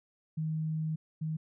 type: tone pair in turn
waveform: sine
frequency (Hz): 157.4 / 157.4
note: D#3 / D#3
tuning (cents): +20 / +20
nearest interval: unison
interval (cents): 0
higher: neither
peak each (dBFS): -30 / -31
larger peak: first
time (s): 0.37-0.96 / 1.21-1.37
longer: first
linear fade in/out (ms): 10
effects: none